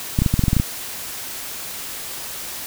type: clicks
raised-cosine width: 5 ms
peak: -4 dBFS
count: 10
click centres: 0.189 / 0.22 / 0.262 / 0.34 / 0.393 / 0.438 / 0.482 / 0.531 / 0.567 / 0.599 s
effects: white hiss -31 dBFS RMS until 2.66 s